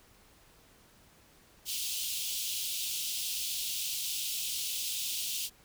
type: high-pass noise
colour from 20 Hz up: pink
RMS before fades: -35 dBFS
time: 1.65-5.5 s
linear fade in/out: 50 ms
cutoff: 2800 Hz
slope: 48 dB/octave
effects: pink hiss -61 dBFS RMS until 5.64 s